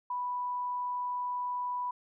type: tone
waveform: sine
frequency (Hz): 987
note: B5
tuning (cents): -1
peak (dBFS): -31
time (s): 0.1-1.91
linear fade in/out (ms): 5
effects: none